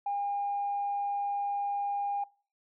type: tone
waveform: sine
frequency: 808 Hz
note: G#5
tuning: 48 cents flat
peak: -28 dBFS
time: 0.06-2.24 s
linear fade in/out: 5 ms
effects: noise-tail reverb RT60 0.4 s tail -24 dB re dry + tanh soft clip ceiling -24 dBFS